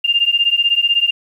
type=beating tone pair; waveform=sine; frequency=2794 / 2810 Hz; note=F7 / F7; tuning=0 / +10 cents; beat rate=16 Hz; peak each=-15 dBFS; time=0.04-1.11 s; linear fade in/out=10 ms; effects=8-bit